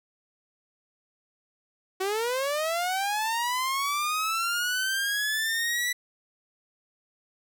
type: linear sweep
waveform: sawtooth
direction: up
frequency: 370 to 1975.5 Hz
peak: -22 dBFS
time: 2-5.93 s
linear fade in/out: 10 ms
effects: none